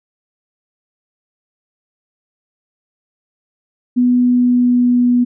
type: tone with pitch glide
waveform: sine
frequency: 246.9 to 244.6 Hz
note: B3 to B3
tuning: 0 to -16 cents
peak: -9 dBFS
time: 3.96-5.25 s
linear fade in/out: 20 ms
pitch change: -16 cents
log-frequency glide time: 4.21-5.12 s
effects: none